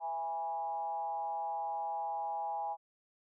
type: tone with frequency modulation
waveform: sine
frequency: 822 Hz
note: G#5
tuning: 18 cents flat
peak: -34 dBFS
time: 0-2.77 s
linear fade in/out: 50 ms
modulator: 158 Hz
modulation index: 0.66
effects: none